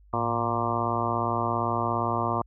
harmonic tone with a mistuned harmonic, 117.4 Hz, A#2, 13 cents sharp, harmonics 1 / 2 / 3 / 4 / 5 / 6 / 7 / 8 / 9 / 10, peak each -32 / -34 / -34 / -37 / -35 / -32 / -37 / -32 / -31 / -32 dBFS, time 0.13-2.42 s, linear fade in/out 5 ms, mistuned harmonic 1, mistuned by -120 cents, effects added 50 Hz sine -52 dBFS peak until 2.46 s

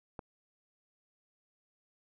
click, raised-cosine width 1 ms, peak -27 dBFS, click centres 0.192 s, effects none

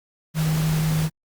sine tone in noise, 157.1 Hz, D#3, 17 cents sharp, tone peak -19 dBFS, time 0.34-1.1 s, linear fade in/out 50 ms, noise pink, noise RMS -31 dBFS, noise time 0.34-1.1 s, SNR +9 dB, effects Opus 48 kbps

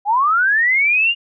sine linear sweep, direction up, 784 to 2861 Hz, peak -12 dBFS, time 0.05-1.15 s, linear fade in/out 50 ms, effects none

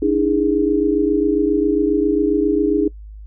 sine tone cluster, 292.4 / 319.8 / 412.2 Hz, D4 / D#4 / G#4, -7 / +48 / -13 cents, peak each -18 dBFS, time 0.02-2.88 s, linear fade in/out 5 ms, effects noise-tail reverb RT60 0.1 s tail -22 dB re dry + added 52 Hz sine -33 dBFS peak until 3.26 s

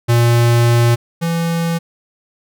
square tone pair in turn, 118.4 / 167.44 Hz, A#2 / E3, +27 / +27 cents, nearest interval tritone, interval 600 cents, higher second, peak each -10 / -16 dBFS, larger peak first, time 0.08-0.96 / 1.21-1.79 s, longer first, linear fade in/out 20 ms, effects none

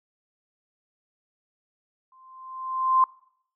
sine tone with exponential growth, 1043 Hz, C6, 6 cents flat, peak -14 dBFS, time 2.12-3.04 s, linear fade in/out 2 ms, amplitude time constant 200 ms, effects noise-tail reverb RT60 0.7 s tail -24 dB re dry

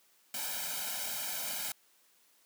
white noise with comb filter, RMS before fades -37 dBFS, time 0.34-1.72 s, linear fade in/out 2 ms, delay 1.3 ms, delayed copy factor +1, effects white hiss -67 dBFS RMS until 2.45 s + high-pass 200 Hz 12 dB/octave

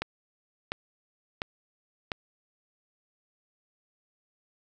click train, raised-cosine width 0.3 ms, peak -14 dBFS, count 4, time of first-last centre 0.02-2.118 s, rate 1.43 Hz, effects none

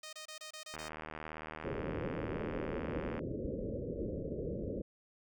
5% pulse tone bursts, 620 Hz, D#5, 6 cents flat, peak -34 dBFS, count 7, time 0.03-0.885 s, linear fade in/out 5 ms, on 99 ms, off 27 ms
click train, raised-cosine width 0.5 ms, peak -28 dBFS, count 192, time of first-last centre 0.74-3.192 s, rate 77.9 Hz
white low-pass noise, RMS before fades -39 dBFS, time 1.64-4.82 s, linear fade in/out 10 ms, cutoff 570 Hz, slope 96 dB/octave
effects none

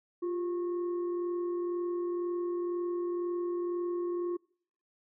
sine tone with frequency modulation, 350 Hz, F4, 4 cents sharp, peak -30 dBFS, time 0.22-4.37 s, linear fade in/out 10 ms, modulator 742 Hz, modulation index 0.29, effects noise-tail reverb RT60 0.6 s tail -26 dB re dry

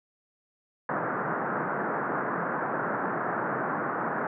white band-pass noise, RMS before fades -30 dBFS, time 0.89-4.27 s, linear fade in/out 2 ms, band 130 to 1600 Hz, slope 48 dB/octave, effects none

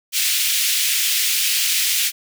pink high-pass noise, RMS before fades -19 dBFS, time 0.12-2.12 s, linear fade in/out 50 ms, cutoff 2400 Hz, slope 24 dB/octave, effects none

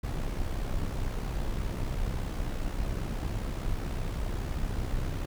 brown noise with amplitude modulation, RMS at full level -29 dBFS, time 0.03-5.26 s, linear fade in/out 10 ms, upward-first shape sine, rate 65 Hz, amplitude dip 55%, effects none

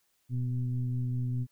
sine tone with frequency modulation, 123.5 Hz, B2, in tune, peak -28 dBFS, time 0.29-1.47 s, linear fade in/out 50 ms, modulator 126 Hz, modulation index 0.54, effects white hiss -73 dBFS RMS until 1.51 s

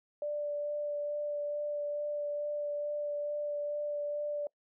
sine tone with vibrato, 587.3 Hz, D5, in tune, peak -32 dBFS, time 0.22-4.47 s, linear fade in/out 2 ms, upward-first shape sine, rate 2.3 Hz, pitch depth 10 cents each way, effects noise-tail reverb RT60 0.1 s tail -24 dB re dry

